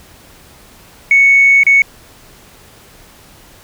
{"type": "tone with dropouts", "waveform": "sine", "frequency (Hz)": 2217, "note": "C#7", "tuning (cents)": 0, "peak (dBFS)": -4, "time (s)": [1.11, 1.82], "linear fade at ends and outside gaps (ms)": 2, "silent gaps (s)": [1.634, 1.666], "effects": ["tanh soft clip ceiling 0 dBFS", "pink hiss -42 dBFS RMS until 3.63 s"]}